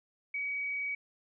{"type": "tone", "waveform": "sine", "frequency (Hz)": 2266, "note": "C#7", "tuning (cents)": 37, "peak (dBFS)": -32, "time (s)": [0.34, 0.95], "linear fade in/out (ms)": 5, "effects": []}